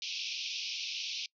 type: band-pass noise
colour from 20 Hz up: pink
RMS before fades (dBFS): -38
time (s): 0.02-1.26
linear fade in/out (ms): 2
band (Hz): 2400 to 5900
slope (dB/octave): 96
effects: noise-tail reverb RT60 0.1 s tail -24 dB re dry